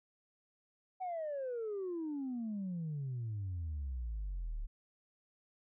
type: exponential sweep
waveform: sine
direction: down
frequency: 761 to 34.65 Hz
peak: -35 dBFS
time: 1-4.67 s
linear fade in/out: 20 ms
effects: tanh soft clip ceiling -34 dBFS